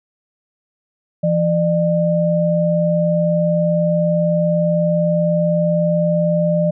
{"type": "tone pair together", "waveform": "sine", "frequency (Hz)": [168.63, 602], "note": ["E3", "D5"], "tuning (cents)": [40, 43], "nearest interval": "octave + minor seventh", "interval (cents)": 2203, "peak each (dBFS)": -16, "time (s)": [1.23, 6.71], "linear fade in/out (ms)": 10, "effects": []}